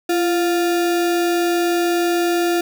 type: tone with sample-and-hold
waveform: sine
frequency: 343 Hz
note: F4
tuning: 31 cents flat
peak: -15 dBFS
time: 0.09-2.61 s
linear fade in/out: 5 ms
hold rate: 1050 Hz
effects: none